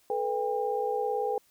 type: tone cluster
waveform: sine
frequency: 433.8 / 491.8 / 802 Hz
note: A4 / B4 / G5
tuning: -25 / -7 / +39 cents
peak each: -31 dBFS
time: 0.1-1.38 s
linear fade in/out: 2 ms
effects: white hiss -65 dBFS RMS until 1.5 s